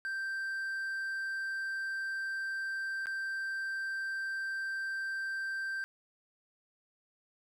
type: tone with dropouts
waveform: triangle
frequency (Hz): 1568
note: G6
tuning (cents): 0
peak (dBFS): -32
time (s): 0.05-5.84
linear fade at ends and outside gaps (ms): 0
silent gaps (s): 3.058-3.069
effects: none